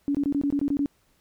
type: tone bursts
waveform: sine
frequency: 284.2 Hz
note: C#4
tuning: 43 cents sharp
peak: -21 dBFS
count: 9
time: 0.08-0.859 s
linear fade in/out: 0 ms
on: 67 ms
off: 22 ms
effects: pink hiss -66 dBFS RMS until 1.2 s